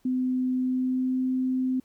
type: tone with pitch glide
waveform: sine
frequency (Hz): 255.2 to 257.7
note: C4 to C4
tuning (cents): -43 to -26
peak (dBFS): -23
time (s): 0.05-1.8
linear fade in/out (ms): 5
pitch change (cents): +17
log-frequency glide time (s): 0.57-1.24
effects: pink hiss -67 dBFS RMS until 1.84 s